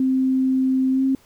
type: tone with pitch glide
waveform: sine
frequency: 261.6 to 266.6 Hz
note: C4 to C4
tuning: 0 to +33 cents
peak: -16 dBFS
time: 0-1.15 s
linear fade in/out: 2 ms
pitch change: +33 cents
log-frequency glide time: 0.91-1.04 s
effects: pink hiss -55 dBFS RMS until 1.25 s

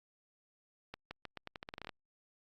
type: accelerating click train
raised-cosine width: 0.3 ms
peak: -27 dBFS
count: 14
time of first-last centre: 0.94-1.892 s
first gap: 170 ms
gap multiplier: 0.84
effects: Opus 48 kbps

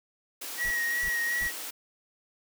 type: high-pass noise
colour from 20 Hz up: white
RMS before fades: -38 dBFS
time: 0.41-1.71 s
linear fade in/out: 10 ms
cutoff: 240 Hz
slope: 48 dB/octave
type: tone with vibrato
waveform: triangle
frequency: 1900 Hz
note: A#6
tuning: 33 cents sharp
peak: -25 dBFS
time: 0.57-1.52 s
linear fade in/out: 50 ms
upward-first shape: sine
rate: 2.7 Hz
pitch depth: 28 cents each way
type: noise bursts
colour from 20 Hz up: brown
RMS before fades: -40 dBFS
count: 3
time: 0.64-1.476 s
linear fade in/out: 10 ms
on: 72 ms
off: 310 ms
effects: none

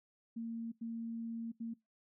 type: tone bursts at uneven times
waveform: sine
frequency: 229.3 Hz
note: A#3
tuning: 28 cents flat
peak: -38 dBFS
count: 3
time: 0.36-0.72 / 0.81-1.52 / 1.6-1.74 s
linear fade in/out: 10 ms
effects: noise-tail reverb RT60 0.2 s tail -23 dB re dry

